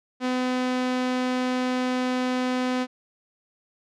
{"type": "tone", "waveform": "sawtooth", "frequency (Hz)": 253.1, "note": "B3", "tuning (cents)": 43, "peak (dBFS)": -19, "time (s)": [0.2, 2.87], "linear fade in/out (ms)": 50, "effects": ["low-pass 5000 Hz 12 dB/octave"]}